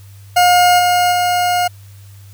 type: tone with level steps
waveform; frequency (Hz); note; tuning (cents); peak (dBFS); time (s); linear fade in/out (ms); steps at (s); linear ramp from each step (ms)
40% pulse; 714; F5; +38; -7 / -10 / -12; 0.36-1.68; 10; 0.78 / 1.11; 20
effects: added 99 Hz sine -36 dBFS peak until 2.33 s + white hiss -49 dBFS RMS until 2.33 s